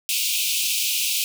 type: high-pass noise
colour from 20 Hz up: pink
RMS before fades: -23 dBFS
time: 0.09-1.24 s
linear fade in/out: 0 ms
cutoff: 2400 Hz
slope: 96 dB/octave
effects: none